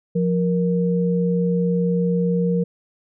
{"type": "tone pair together", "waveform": "sine", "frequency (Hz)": [175.68, 469], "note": ["F3", "A#4"], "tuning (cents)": [11, 11], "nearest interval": "octave + perfect fourth", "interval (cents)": 1700, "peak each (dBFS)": [-18, -22], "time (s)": [0.15, 2.64], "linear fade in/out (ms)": 10, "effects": []}